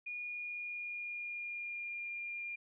sine tone with pitch glide, 2441 to 2403 Hz, D#7 to D7, -34 to +39 cents, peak -39 dBFS, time 0.06-2.56 s, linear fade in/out 10 ms, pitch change -27 cents, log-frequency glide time 0.16-2.09 s, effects none

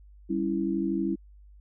sine chord, C# diminished, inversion second, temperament equal, 196 / 277.2 / 329.6 Hz, G3 / C#4 / E4, 0 / 0 / 0 cents, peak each -30 / -31 / -28 dBFS, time 0.29-1.16 s, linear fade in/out 20 ms, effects added 50 Hz sine -49 dBFS peak until 1.6 s

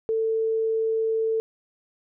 sine tone, 445.6 Hz, A4, 22 cents sharp, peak -21 dBFS, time 0.09-1.4 s, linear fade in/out 0 ms, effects none

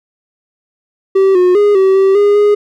triangle tone with pitch steps, 386.3 / 361.7 / 411.9 / 382.9 / 386.8 / 409.1 / 413.8 Hz, G4 / F#4 / G#4 / G4 / G4 / G#4 / G#4, -25 / -39 / -14 / -41 / -23 / -26 / -6 cents, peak -4 dBFS, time 1.15-2.55 s, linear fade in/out 10 ms, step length 200 ms, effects none

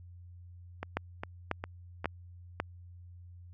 two click trains, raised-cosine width 0.5 ms, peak -21 / -15 dBFS, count 4 / 4, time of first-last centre 0.83-2.045 / 0.97-2.6 s, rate 2.47 / 1.84 Hz, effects added 88 Hz sine -48 dBFS peak until 3.53 s

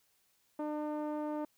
sawtooth tone with low-pass filter, 301 Hz, D4, 43 cents sharp, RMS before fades -37 dBFS, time 0.59-1.45 s, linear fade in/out 5 ms, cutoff 850 Hz, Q 1.6, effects white hiss -73 dBFS RMS until 1.57 s

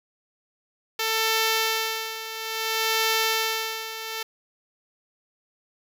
5% pulse tone with tremolo, 444.9 Hz, A4, 19 cents sharp, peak -9 dBFS, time 0.99-4.23 s, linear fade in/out 5 ms, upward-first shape sine, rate 0.59 Hz, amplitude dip 75%, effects none

